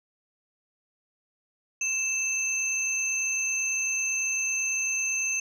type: tone pair together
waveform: sine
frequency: 2637 / 6285 Hz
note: E7 / G8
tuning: 0 / +4 cents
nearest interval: octave + minor third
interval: 1504 cents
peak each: -27 dBFS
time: 1.81-5.4 s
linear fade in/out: 5 ms
effects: tanh soft clip ceiling -19 dBFS